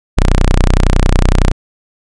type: tone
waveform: sawtooth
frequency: 30.87 Hz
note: B0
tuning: in tune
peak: -3 dBFS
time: 0.17-1.52 s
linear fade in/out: 10 ms
effects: resampled to 22050 Hz